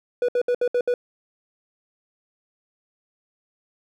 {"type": "tone bursts", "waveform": "triangle", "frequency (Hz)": 489.4, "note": "B4", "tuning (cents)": -16, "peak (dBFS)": -16, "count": 6, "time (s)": [0.22, 0.94], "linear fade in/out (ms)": 2, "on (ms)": 65, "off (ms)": 66, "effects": []}